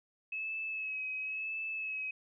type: tone with vibrato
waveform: sine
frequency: 2580 Hz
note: E7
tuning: 38 cents flat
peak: -35 dBFS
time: 0.32-2.11 s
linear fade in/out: 5 ms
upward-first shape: sine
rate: 0.96 Hz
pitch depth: 31 cents each way
effects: none